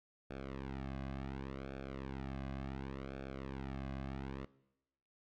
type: tone with flanger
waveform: sawtooth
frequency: 67.2 Hz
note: C2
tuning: 47 cents sharp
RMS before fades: -44 dBFS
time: 0.3-4.45 s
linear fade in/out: 5 ms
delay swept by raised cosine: 1 to 2.2 ms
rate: 0.69 Hz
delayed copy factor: -0.95
effects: noise-tail reverb RT60 0.9 s tail -20 dB re dry + low-pass 3000 Hz 12 dB/octave